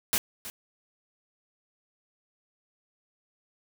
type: noise with echo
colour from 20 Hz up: white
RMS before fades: -25 dBFS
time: 0.13-0.18 s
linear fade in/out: 0 ms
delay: 320 ms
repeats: 1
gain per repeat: -14 dB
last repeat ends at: 0.5 s
effects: none